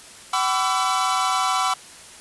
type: tone cluster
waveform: 45% pulse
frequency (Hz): 757 / 1005 / 1145 / 1337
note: F#5 / B5 / D6 / E6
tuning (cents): +39 / +30 / -44 / +24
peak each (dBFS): -25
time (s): 0.33-1.74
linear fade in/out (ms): 5
effects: white hiss -43 dBFS RMS until 2.2 s + resampled to 24000 Hz